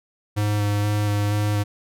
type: tone with vibrato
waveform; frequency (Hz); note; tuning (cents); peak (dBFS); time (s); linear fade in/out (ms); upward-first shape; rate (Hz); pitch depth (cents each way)
square; 103.7; G#2; -2; -20; 0.36-1.64; 20; square; 2.1; 12
effects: none